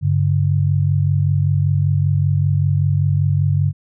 sine tone pair together, 98.4 / 143.57 Hz, G2 / D3, +7 / -39 cents, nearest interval perfect fifth, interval 654 cents, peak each -16 dBFS, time 0.01-3.73 s, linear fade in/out 50 ms, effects none

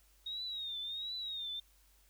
sine tone with vibrato, 3741 Hz, A#7, 5 cents sharp, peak -38 dBFS, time 0.26-1.6 s, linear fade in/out 5 ms, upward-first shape triangle, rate 1.4 Hz, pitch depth 120 cents each way, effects added 50 Hz sine -66 dBFS peak until 2.09 s + white hiss -69 dBFS RMS until 2.09 s

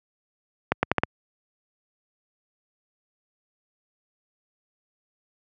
accelerating click train, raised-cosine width 0.5 ms, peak -4 dBFS, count 5, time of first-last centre 0.72-1.035 s, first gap 110 ms, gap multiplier 0.78, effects high-pass 80 Hz 12 dB/octave

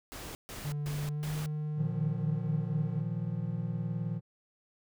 pink noise bursts, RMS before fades -43 dBFS, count 4, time 0.12-1.46 s, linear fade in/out 0 ms, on 230 ms, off 140 ms
triangle tone with pitch glide, 146.83 to 151.48 Hz, D3 to D#3, 0 to -46 cents, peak -30 dBFS, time 0.64-3.02 s, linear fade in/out 20 ms, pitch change +54 cents, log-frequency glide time 1.05-1.29 s
triangle chord, Bb suspended fourth, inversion none, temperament equal, 116.54 / 155.56 / 174.61 Hz, Bb2 / Eb3 / F3, 0 / 0 / 0 cents, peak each -34 dBFS, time 1.76-4.21 s, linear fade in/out 50 ms
effects none

